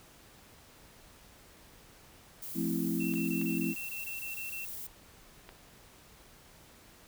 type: noise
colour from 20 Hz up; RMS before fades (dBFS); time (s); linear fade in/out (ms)
violet; -42; 2.42-4.87; 5
type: chord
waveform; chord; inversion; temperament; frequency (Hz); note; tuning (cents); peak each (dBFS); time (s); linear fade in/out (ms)
sine; F major seventh; none; equal; 174.61 / 220 / 261.6 / 329.6; F3 / A3 / C4 / E4; 0 / 0 / 0 / 0; -35; 2.54-3.75; 50
type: tone bursts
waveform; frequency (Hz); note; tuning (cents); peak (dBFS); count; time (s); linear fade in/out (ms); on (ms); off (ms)
sine; 2694; E7; +37; -39; 11; 3-4.65; 5; 130; 22
type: clicks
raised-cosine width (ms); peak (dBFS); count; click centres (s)
0.3; -31; 3; 3.138 / 3.415 / 5.491
effects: pink hiss -57 dBFS RMS until 7.07 s